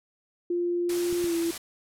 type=tone with pitch glide; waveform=sine; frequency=349.2 to 335.2 Hz; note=F4 to E4; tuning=0 to +29 cents; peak=-24 dBFS; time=0.5-1.51 s; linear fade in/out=5 ms; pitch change=-71 cents; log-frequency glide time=1.23-1.34 s
type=noise; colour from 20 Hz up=white; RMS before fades=-36 dBFS; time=0.89-1.58 s; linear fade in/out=5 ms
type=clicks; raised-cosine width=3 ms; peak=-26 dBFS; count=2; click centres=1.127 / 1.242 s
effects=low-pass 12000 Hz 12 dB/octave